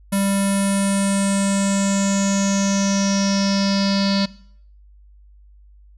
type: tone with low-pass filter sweep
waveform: square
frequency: 197.2 Hz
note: G3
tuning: 11 cents sharp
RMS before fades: -19 dBFS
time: 0.12-4.26 s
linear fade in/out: 10 ms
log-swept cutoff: 11000 to 4500 Hz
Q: 7.7
effects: noise-tail reverb RT60 0.6 s tail -20 dB re dry + added 50 Hz sine -45 dBFS peak until 5.97 s